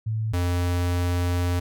sine / square tone pair in turn, 110 / 88.29 Hz, A2 / F2, 0 / +19 cents, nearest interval major third, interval 381 cents, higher first, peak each -23 / -22 dBFS, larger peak second, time 0.06-0.33 / 0.33-1.6 s, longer second, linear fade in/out 10 ms, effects none

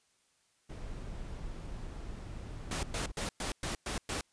brown noise, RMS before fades -42 dBFS, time 0.69-3.12 s, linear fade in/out 10 ms
pink noise bursts, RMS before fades -36 dBFS, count 7, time 2.71-4.21 s, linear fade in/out 2 ms, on 120 ms, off 110 ms
effects white hiss -72 dBFS RMS until 4.32 s + resampled to 22050 Hz

